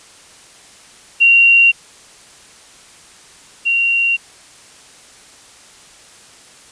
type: tone pair in turn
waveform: sine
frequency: 2757 / 2757 Hz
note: F7 / F7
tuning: -23 / -23 cents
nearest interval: unison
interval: 0 cents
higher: neither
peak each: -6 / -12 dBFS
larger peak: first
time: 1.2-1.72 / 3.65-4.17 s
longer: neither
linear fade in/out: 20 ms
effects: white hiss -43 dBFS RMS until 6.71 s + resampled to 22050 Hz